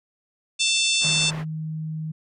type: harmonic tone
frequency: 889 Hz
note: A5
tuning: 18 cents sharp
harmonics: 3 / 4 / 5 / 6 / 7 / 8 / 9 / 10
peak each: -24 / -23 / -29 / -29 / -30 / -31 / -31 / -33 dBFS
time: 0.59-1.31 s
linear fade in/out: 20 ms
type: low-pass noise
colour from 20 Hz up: white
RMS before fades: -37 dBFS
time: 1-1.45 s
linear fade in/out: 50 ms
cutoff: 1400 Hz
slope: 12 dB/octave
type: tone with pitch glide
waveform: sine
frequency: 155.56 to 157.19 Hz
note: D#3 to D#3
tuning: 0 to +18 cents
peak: -27 dBFS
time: 1.04-2.12 s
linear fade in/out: 10 ms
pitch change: +18 cents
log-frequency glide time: 1.23-1.38 s
effects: none